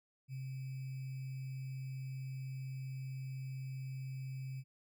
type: tone with sample-and-hold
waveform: sine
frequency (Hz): 132.2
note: C3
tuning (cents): +18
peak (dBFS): -40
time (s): 0.28-4.64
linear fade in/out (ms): 50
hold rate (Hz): 2450
effects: none